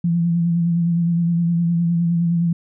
sine tone with vibrato, 170 Hz, F3, 46 cents flat, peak -15 dBFS, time 0.04-2.53 s, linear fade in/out 5 ms, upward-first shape sine, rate 9.7 Hz, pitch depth 32 cents each way, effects none

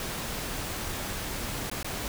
pink noise with dropouts, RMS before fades -34 dBFS, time 0-2.08 s, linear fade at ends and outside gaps 1 ms, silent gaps 1.699-1.714 / 1.829-1.845 s, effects none

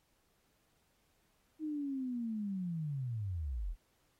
sine linear sweep, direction down, 315.9 to 34.46 Hz, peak -35 dBFS, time 1.59-3.76 s, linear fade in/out 50 ms, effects pink hiss -75 dBFS RMS until 4.19 s + AAC 48 kbps

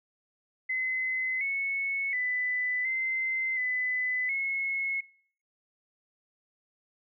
sine tone with pitch steps, 2040 / 2203 / 1996 / 2070 / 2006 / 2180 Hz, C7 / C#7 / B6 / C7 / B6 / C#7, -44 / -11 / +18 / -19 / +26 / -29 cents, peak -27 dBFS, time 0.69-5.01 s, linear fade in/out 10 ms, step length 720 ms, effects noise-tail reverb RT60 0.6 s tail -25 dB re dry

